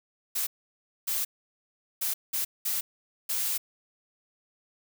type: noise bursts at uneven times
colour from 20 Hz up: blue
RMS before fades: -29 dBFS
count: 6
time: 0.35-0.47 / 1.07-1.25 / 2.01-2.14 / 2.33-2.45 / 2.65-2.81 / 3.29-3.58 s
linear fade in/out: 10 ms
effects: none